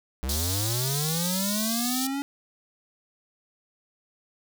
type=linear sweep; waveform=square; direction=up; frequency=61.9 to 283.6 Hz; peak=-28 dBFS; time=0.23-2.22 s; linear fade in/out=0 ms
type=high-pass noise; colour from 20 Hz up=pink; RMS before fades=-30 dBFS; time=0.29-2.07 s; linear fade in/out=2 ms; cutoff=3500 Hz; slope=48 dB/octave
effects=none